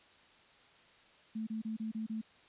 sine tone bursts, 220 Hz, A3, in tune, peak -35 dBFS, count 6, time 1.35-2.215 s, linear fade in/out 10 ms, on 120 ms, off 29 ms, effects white hiss -62 dBFS RMS until 2.48 s + resampled to 8000 Hz

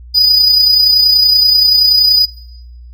triangle tone with amplitude modulation, 4954 Hz, D#8, 8 cents flat, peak -3 dBFS, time 0.14-2.26 s, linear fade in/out 20 ms, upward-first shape sine, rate 30.5 Hz, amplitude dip 45%, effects noise-tail reverb RT60 0.9 s tail -19 dB re dry + added 60 Hz sine -31 dBFS peak until 2.93 s

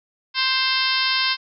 harmonic tone with a mistuned harmonic, 523.3 Hz, C5, in tune, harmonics 2 / 3 / 4 / 5 / 6 / 7 / 8 / 9 / 10, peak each -27 / -27 / -27 / -27 / -27 / -27 / -27 / -27 / -27 dBFS, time 0.34-1.37 s, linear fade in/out 50 ms, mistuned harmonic 5, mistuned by +23 cents, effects none

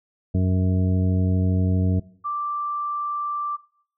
harmonic tone, 92.5 Hz, F#2, in tune, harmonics 1 / 2 / 3 / 4 / 5 / 7, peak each -19 / -23 / -29 / -38 / -35 / -38 dBFS, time 0.34-2 s, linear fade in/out 10 ms
sine tone, 1174.7 Hz, D6, in tune, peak -24 dBFS, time 2.24-3.57 s, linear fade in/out 20 ms
effects noise-tail reverb RT60 0.6 s tail -20 dB re dry

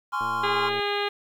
triangle chord, Db major seventh, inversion second, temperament just, 831.5 / 1039.4 / 1108.7 / 1385.9 Hz, Ab5 / C6 / Db6 / F6, +2 / -12 / 0 / -14 cents, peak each -31 / -26 / -31 / -28 dBFS, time 0.12-0.7 s, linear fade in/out 20 ms
click train, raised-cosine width 2 ms, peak -29 dBFS, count 66, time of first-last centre 0.21-0.796 s, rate 111 Hz
harmonic tone, 408.2 Hz, G#4, 30 cents flat, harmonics 1 / 2 / 3 / 4 / 5 / 6 / 7 / 8 / 9 / 10, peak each -28 / -31 / -33 / -34 / -35 / -36 / -36 / -37 / -38 / -38 dBFS, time 0.43-1.09 s, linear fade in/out 10 ms
effects 9-bit

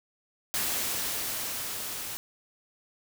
white noise with level ramp, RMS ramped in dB -29 to -37 dBFS, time 0.54-2.17 s, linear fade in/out 0 ms, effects none

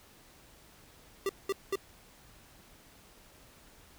square tone bursts, 392 Hz, G4, in tune, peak -29 dBFS, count 3, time 1.26-1.756 s, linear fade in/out 2 ms, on 32 ms, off 200 ms, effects pink hiss -58 dBFS RMS until 3.98 s

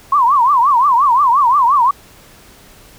sine tone with vibrato, 1048 Hz, C6, 2 cents sharp, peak -8 dBFS, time 0.12-1.91 s, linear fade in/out 5 ms, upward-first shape triangle, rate 5.7 Hz, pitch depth 250 cents each way, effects pink hiss -43 dBFS RMS until 2.98 s

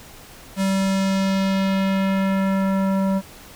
square tone with low-pass filter sweep, 193.2 Hz, G3, 25 cents flat, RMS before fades -20 dBFS, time 0.56-3.22 s, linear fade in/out 50 ms, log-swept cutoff 11000 to 900 Hz, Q 1.1, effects pink hiss -43 dBFS RMS until 3.55 s

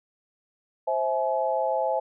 sine tone cluster, 527 / 654 / 849 Hz, C5 / E5 / G#5, +12 / -14 / +38 cents, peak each -27 dBFS, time 0.87-2 s, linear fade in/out 10 ms, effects none

